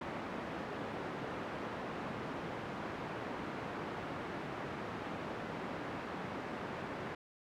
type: band-pass noise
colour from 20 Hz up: pink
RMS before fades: -42 dBFS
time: 0.01-7.15 s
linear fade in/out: 5 ms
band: 160 to 1700 Hz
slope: 12 dB/octave
effects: none